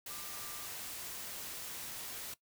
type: tone in noise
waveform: sine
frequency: 1190 Hz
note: D6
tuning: 22 cents sharp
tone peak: -54 dBFS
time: 0.1-0.66 s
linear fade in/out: 5 ms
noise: white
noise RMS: -44 dBFS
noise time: 0.06-2.34 s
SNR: -13 dB
effects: noise-tail reverb RT60 0.1 s tail -18 dB re dry